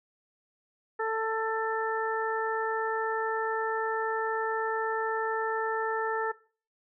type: harmonic tone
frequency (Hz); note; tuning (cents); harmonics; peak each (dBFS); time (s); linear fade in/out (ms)
443.9; A4; +15; 1 / 2 / 3 / 4; -30 / -33 / -35 / -36; 0.99-6.32; 10
effects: noise-tail reverb RT60 0.4 s tail -19 dB re dry